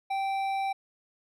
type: tone with hard clipping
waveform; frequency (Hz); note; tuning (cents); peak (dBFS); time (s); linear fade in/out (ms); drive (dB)
sine; 780; G5; -9; -29; 0.1-0.73; 10; 9
effects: none